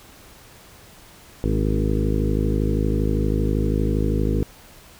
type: harmonic tone with a mistuned harmonic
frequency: 52.6 Hz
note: G#1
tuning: 23 cents sharp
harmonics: 1 / 2 / 3 / 4 / 5 / 6 / 7 / 8 / 9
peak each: -22 / -25 / -27 / -28 / -29 / -30 / -30 / -31 / -32 dBFS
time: 1.44-4.43 s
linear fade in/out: 0 ms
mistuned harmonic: 5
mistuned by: +28 cents
effects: pink hiss -47 dBFS RMS until 4.99 s